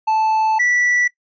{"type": "tone pair in turn", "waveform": "triangle", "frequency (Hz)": [876, 1959.2], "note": ["A5", "B6"], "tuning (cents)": [-8, -14], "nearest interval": "octave + major second", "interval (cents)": 1394, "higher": "second", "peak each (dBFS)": -12, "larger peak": "neither", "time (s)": [[0.07, 0.59], [0.59, 1.08]], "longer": "first", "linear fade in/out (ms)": 10, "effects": ["noise-tail reverb RT60 0.1 s tail -19 dB re dry", "resampled to 16000 Hz"]}